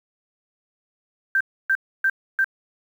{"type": "tone bursts", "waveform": "sine", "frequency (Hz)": 1568, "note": "G6", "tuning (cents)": 0, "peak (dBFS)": -16, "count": 4, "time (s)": [1.35, 2.444], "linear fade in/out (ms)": 2, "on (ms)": 56, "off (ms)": 290, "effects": ["8-bit"]}